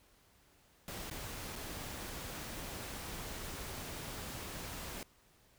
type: noise with dropouts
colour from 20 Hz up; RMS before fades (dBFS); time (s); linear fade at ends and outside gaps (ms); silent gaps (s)
pink; -44; 0.88-5.03; 1; 1.1-1.111 / 1.556-1.56
effects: pink hiss -67 dBFS RMS until 5.58 s